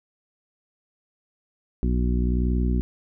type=harmonic tone; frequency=61.1 Hz; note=B1; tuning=18 cents flat; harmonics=1 / 2 / 3 / 4 / 5 / 6; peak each=-21 / -31 / -28 / -29 / -36 / -35 dBFS; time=1.83-2.81 s; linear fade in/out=0 ms; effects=none